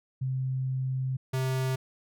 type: tone pair in turn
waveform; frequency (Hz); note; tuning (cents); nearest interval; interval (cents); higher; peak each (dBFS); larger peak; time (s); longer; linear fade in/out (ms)
sine / square; 130.81 / 130.81; C3 / C3; 0 / 0; unison; 0; neither; -27; neither; 0.21-1.17 / 1.33-1.76; first; 10
effects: none